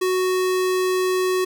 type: tone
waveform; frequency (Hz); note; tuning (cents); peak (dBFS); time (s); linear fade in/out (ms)
square; 370; F#4; 0; -19; 0.01-1.45; 10
effects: none